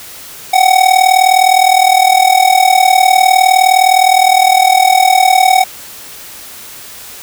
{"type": "tone with amplitude modulation", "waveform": "square", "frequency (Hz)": 750, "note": "F#5", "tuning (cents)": 23, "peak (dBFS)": -3, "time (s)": [0.53, 5.64], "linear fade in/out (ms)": 10, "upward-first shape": "sine", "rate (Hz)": 39.6, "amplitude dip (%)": 80, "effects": ["white hiss -31 dBFS RMS until 7.22 s"]}